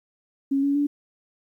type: tone with pitch steps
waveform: sine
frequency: 274.8 / 281.5 / 288.5 Hz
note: C#4 / C#4 / D4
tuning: -15 / +27 / -31 cents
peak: -19 dBFS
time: 0.51-0.87 s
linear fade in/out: 10 ms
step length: 120 ms
effects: 10-bit